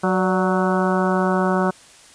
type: harmonic tone with a mistuned harmonic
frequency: 185.3 Hz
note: F#3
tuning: 3 cents sharp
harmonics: 1 / 2 / 3 / 4 / 5 / 6 / 7 / 8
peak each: -20 / -23 / -25 / -26 / -27 / -28 / -28 / -29 dBFS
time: 0.03-1.71 s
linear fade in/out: 10 ms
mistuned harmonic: 3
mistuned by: +52 cents
effects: white hiss -47 dBFS RMS until 2.14 s + resampled to 22050 Hz